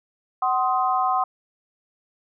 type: chord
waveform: sine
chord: C diminished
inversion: second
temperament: just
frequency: 753.5 / 1046.5 / 1255.8 Hz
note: Gb5 / C6 / Eb6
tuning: +31 / 0 / +16 cents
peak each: -22 / -23 / -25 dBFS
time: 0.42-1.24 s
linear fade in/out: 5 ms
effects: none